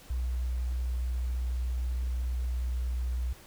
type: tone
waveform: sine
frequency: 61.74 Hz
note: B1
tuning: in tune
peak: -28 dBFS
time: 0.1-3.33 s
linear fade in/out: 5 ms
effects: pink hiss -53 dBFS RMS until 3.46 s